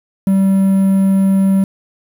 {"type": "tone with quantisation", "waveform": "triangle", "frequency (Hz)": 193.4, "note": "G3", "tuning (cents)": -23, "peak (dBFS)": -7, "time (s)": [0.27, 1.64], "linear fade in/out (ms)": 2, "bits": 6, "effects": []}